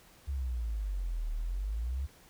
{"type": "exponential two-way sweep", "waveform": "sine", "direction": "down then up", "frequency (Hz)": [71.3, 37.2, 71.3], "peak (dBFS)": -31, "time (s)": [0.27, 2.07], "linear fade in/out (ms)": 20, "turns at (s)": 1.32, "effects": ["pink hiss -59 dBFS RMS until 2.29 s"]}